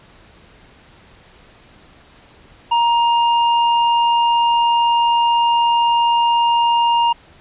triangle tone with hard clipping, 939 Hz, A#5, 12 cents sharp, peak -14 dBFS, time 2.71-7.13 s, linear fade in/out 10 ms, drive 17 dB, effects pink hiss -47 dBFS RMS until 7.4 s + resampled to 8000 Hz

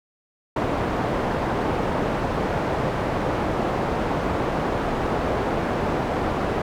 white low-pass noise, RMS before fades -24 dBFS, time 0.56-6.62 s, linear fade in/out 5 ms, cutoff 760 Hz, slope 12 dB/octave, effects none

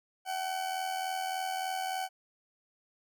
40% pulse tone with amplitude modulation, 756 Hz, F#5, 37 cents sharp, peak -29 dBFS, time 0.25-2.09 s, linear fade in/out 50 ms, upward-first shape sine, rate 83.4 Hz, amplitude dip 55%, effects none

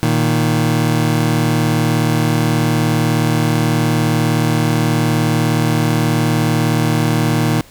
25% pulse tone pair together, 116.6 / 155.75 Hz, A#2 / D#3, +1 / +2 cents, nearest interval perfect fourth, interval 501 cents, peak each -12 dBFS, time 0.03-7.61 s, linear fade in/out 0 ms, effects pink hiss -44 dBFS RMS until 7.7 s

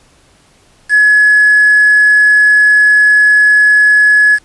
sine tone with quantisation, 1695 Hz, G#6, 35 cents sharp, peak -4 dBFS, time 0.89-4.39 s, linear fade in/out 50 ms, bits 4, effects pink hiss -48 dBFS RMS until 4.44 s + resampled to 24000 Hz

